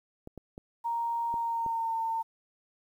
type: clicks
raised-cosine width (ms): 2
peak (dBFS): -29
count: 5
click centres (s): 0.274 / 0.377 / 0.579 / 1.341 / 1.663
type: tone with pitch glide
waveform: sine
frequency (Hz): 932.3 to 905.2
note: A#5 to A5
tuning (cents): 0 to +49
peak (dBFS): -28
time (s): 0.84-2.23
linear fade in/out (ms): 20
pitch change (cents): -51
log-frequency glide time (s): 1.34-1.96
effects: 10-bit